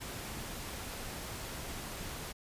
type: tone in noise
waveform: sine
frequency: 220 Hz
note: A3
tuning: in tune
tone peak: -51 dBFS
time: 0.18-0.54 s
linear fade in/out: 20 ms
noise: pink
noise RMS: -42 dBFS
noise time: 0-2.33 s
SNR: -12 dB
effects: resampled to 32000 Hz